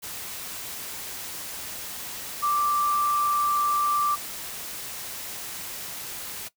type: tone in noise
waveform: sine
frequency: 1174.7 Hz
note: D6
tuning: in tune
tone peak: -21 dBFS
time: 2.42-4.16 s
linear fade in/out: 20 ms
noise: white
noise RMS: -36 dBFS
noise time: 0.02-6.49 s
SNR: +12 dB
effects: noise-tail reverb RT60 0.1 s tail -18 dB re dry